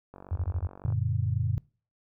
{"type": "click train", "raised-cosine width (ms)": 1, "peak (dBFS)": -31, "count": 38, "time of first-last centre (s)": [0.14, 0.924], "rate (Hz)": 47.2}
{"type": "tone bursts", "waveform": "sine", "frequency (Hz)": 86.9, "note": "F2", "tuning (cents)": -8, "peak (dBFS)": -25, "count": 5, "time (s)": [0.31, 0.673], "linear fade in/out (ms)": 10, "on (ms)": 55, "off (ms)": 22}
{"type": "chord", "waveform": "sine", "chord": "Gb augmented", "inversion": "none", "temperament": "just", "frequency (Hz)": [92.5, 115.62, 144.53], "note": ["Gb2", "Bb2", "D3"], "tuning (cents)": [0, -14, -27], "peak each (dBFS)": [-29, -28, -32], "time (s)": [0.85, 1.58], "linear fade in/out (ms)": 0}
{"effects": ["noise-tail reverb RT60 0.4 s tail -24 dB re dry"]}